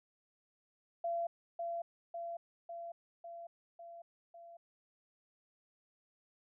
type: tone with echo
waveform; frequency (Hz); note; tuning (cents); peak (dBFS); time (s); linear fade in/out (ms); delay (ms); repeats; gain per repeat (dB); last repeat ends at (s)
sine; 681; F5; -44; -33; 1.04-1.27; 5; 550; 6; -3; 4.57
effects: none